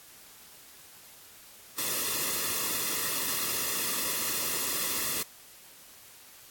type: noise with comb filter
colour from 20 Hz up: white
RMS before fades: -30 dBFS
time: 1.78-5.23 s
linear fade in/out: 5 ms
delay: 1.3 ms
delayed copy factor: -0.7
effects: white hiss -52 dBFS RMS until 6.5 s + AAC 64 kbps